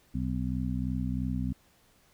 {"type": "harmonic tone", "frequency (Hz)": 63, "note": "B1", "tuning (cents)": 35, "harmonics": [1, 2, 3, 4], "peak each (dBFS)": [-34, -34, -34, -34], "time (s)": [0.14, 1.53], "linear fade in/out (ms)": 10, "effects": ["pink hiss -64 dBFS RMS until 2.13 s"]}